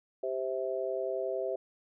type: chord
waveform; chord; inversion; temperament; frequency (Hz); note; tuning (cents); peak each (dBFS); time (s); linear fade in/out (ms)
sine; C major; second; just; 392.4 / 523.3 / 654.1; G4 / C5 / E5; +2 / 0 / -14; -35 / -35 / -35; 0.23-1.56; 5
effects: none